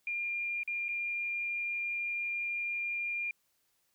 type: tone with dropouts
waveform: sine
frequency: 2402 Hz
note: D7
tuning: 38 cents sharp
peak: -32 dBFS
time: 0.07-3.31 s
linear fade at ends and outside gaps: 2 ms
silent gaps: 0.633-0.676 / 0.884-0.889 s
effects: white hiss -75 dBFS RMS until 3.94 s